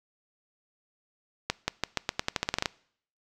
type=accelerating click train; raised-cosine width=0.2 ms; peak=-8 dBFS; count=14; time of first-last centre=1.5-2.658 s; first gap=180 ms; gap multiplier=0.87; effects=noise-tail reverb RT60 0.6 s tail -23 dB re dry